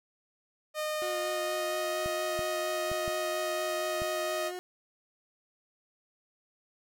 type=tone with pitch glide; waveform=sawtooth; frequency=613 to 625.9 Hz; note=D#5 to D#5; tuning=-26 to +10 cents; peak=-27 dBFS; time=0.74-4.52 s; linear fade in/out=50 ms; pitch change=+36 cents; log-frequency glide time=1-1.95 s
type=tone with vibrato; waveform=30% pulse; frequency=358.5 Hz; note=F4; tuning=45 cents sharp; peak=-34 dBFS; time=1.02-4.59 s; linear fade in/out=0 ms; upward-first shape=sine; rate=4.3 Hz; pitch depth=20 cents each way
type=clicks; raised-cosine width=5 ms; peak=-28 dBFS; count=5; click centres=2.06 / 2.392 / 2.916 / 3.079 / 4.019 s
effects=none